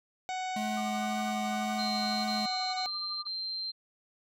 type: harmonic tone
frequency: 744 Hz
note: F#5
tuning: 9 cents sharp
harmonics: 1 / 2 / 3 / 4 / 5 / 6 / 7 / 8 / 9 / 10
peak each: -33 / -47 / -42 / -50 / -47 / -53 / -56 / -52 / -58 / -52 dBFS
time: 0.29-2.86 s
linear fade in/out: 0 ms
type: tone with vibrato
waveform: square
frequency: 213.1 Hz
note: G#3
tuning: 45 cents sharp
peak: -34 dBFS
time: 0.56-2.46 s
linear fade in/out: 5 ms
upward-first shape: sine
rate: 1.9 Hz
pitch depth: 9 cents each way
type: tone with tremolo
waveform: sine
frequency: 1200 Hz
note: D6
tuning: 37 cents sharp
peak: -39 dBFS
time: 0.77-3.27 s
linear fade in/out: 0 ms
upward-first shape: triangle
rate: 12 Hz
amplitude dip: 85%
type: tone bursts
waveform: sine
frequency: 4143 Hz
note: C8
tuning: 18 cents flat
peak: -33 dBFS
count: 4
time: 1.78-3.72 s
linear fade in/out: 20 ms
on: 470 ms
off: 20 ms
effects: none